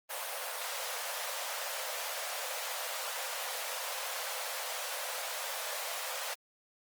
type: high-pass noise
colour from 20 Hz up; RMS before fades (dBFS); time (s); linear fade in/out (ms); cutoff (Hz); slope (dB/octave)
pink; -38; 0.09-6.35; 20; 490; 96
effects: Opus 32 kbps